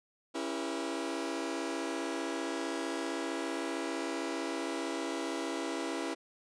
sawtooth chord, C# diminished seventh, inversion none, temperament just, 277.2 / 332.6 / 399.1 / 479 Hz, C#4 / E4 / G4 / Bb4, 0 / +16 / +31 / +47 cents, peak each -35 / -33 / -39 / -38 dBFS, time 0.34-6.15 s, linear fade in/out 20 ms, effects resampled to 22050 Hz

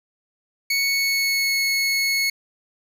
25% pulse tone with pitch glide, 2217 to 2192 Hz, C#7 to C#7, 0 to -20 cents, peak -15 dBFS, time 0.7-2.3 s, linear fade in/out 5 ms, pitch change -20 cents, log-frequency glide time 0.81-1.56 s, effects none

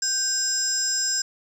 sine tone cluster, 1560 / 5110 / 5950 / 7380 Hz, G6 / D#8 / F#8 / A#8, -9 / +45 / +9 / -18 cents, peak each -31 / -24 / -33 / -24 dBFS, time 0.02-1.22 s, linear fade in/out 5 ms, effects tanh soft clip ceiling -15 dBFS + 9-bit

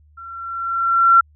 sine tone with level ramp, 1361 Hz, F6, 45 cents flat, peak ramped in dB -34 to -6 dBFS, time 0.17-1.21 s, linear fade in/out 10 ms, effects added 75 Hz sine -49 dBFS peak until 1.35 s

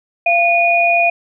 sine tone pair together, 688 / 2457 Hz, F5 / D#7, -26 / -22 cents, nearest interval octave + minor seventh, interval 2204 cents, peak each -13 dBFS, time 0.26-1.1 s, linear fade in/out 5 ms, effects none

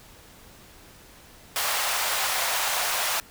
pink high-pass noise, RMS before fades -26 dBFS, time 1.56-3.2 s, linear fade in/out 0 ms, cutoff 670 Hz, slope 24 dB/octave, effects pink hiss -50 dBFS RMS until 3.3 s

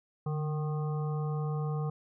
harmonic tone with a mistuned harmonic, 153.6 Hz, D#3, 22 cents flat, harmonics 1 / 3 / 5 / 7 / 8, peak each -30 / -40 / -44 / -47 / -48 dBFS, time 0.26-1.9 s, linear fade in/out 5 ms, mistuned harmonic 1, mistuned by -59 cents, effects none

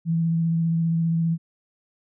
sine tone with vibrato, 165.3 Hz, E3, 5 cents sharp, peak -19 dBFS, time 0.05-1.38 s, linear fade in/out 50 ms, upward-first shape sine, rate 15 Hz, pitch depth 16 cents each way, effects none

